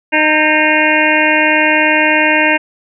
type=harmonic tone with a mistuned harmonic; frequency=306.8 Hz; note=D#4; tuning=24 cents flat; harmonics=1 / 2 / 3 / 5 / 6 / 7 / 8 / 9; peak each=-17 / -17 / -17 / -17 / -17 / -17 / -17 / -17 dBFS; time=0.12-2.58 s; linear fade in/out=20 ms; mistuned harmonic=5; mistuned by=+48 cents; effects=none